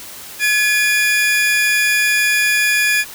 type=tone pair together; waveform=40% pulse; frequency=1694.7 / 2426 Hz; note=G#6 / D#7; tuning=+35 / -44 cents; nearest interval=tritone; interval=621 cents; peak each=-15 dBFS; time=0.39-3.05 s; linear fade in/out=50 ms; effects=white hiss -34 dBFS RMS until 3.14 s